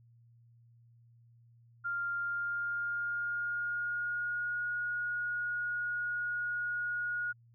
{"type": "tone with pitch glide", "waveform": "sine", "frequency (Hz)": [1396.9, 1442.8], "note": ["F6", "F#6"], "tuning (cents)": [0, -44], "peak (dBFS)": -32, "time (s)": [1.84, 7.33], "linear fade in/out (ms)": 20, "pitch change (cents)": 56, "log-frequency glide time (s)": [2.12, 4.66], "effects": ["added 117 Hz sine -59 dBFS peak until 7.54 s"]}